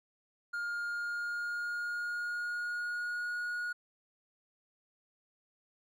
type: tone with pitch glide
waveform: triangle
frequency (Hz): 1414 to 1446.2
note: F6 to F#6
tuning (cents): +21 to -40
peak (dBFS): -32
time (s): 0.53-3.73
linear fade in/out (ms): 10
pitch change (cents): +39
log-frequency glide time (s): 0.83-3.34
effects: none